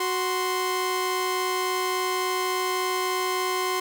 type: tone pair together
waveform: sawtooth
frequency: 370 / 1046.5 Hz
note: F#4 / C6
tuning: 0 / 0 cents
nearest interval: octave + tritone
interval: 1800 cents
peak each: -23 dBFS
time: 0-3.8 s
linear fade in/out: 5 ms
effects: none